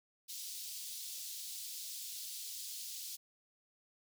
pink high-pass noise, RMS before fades -45 dBFS, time 0.28-3.17 s, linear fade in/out 20 ms, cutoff 3800 Hz, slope 24 dB/octave, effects none

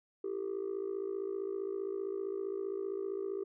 sine tone with amplitude modulation, 392.2 Hz, G4, 1 cent sharp, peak -29 dBFS, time 0.24-3.44 s, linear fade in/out 5 ms, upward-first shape sine, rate 55.3 Hz, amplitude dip 90%, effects tanh soft clip ceiling -30 dBFS

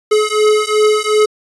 square beating tone pair, 424.9 / 427.6 Hz, G#4 / A4, +40 / -49 cents, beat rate 2.7 Hz, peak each -14 dBFS, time 0.11-1.26 s, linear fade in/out 10 ms, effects resampled to 24000 Hz

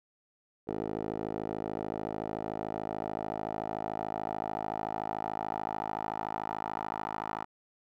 10% pulse tone with band-pass filter sweep, 53.6 Hz, A1, 45 cents flat, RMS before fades -36 dBFS, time 0.67-7.45 s, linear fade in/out 20 ms, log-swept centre 470 to 1000 Hz, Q 3, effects none

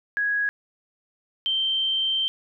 sine tone pair in turn, 1661.2 / 3129 Hz, G#6 / G7, 0 / -4 cents, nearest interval major seventh, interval 1096 cents, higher second, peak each -21 / -21 dBFS, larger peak neither, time 0.17-0.49 / 1.46-2.28 s, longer second, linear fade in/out 0 ms, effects none

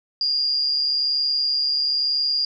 sine tone with amplitude modulation, 4813 Hz, D8, 42 cents sharp, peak -16 dBFS, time 0.21-2.45 s, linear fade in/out 2 ms, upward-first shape sine, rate 141 Hz, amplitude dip 60%, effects none

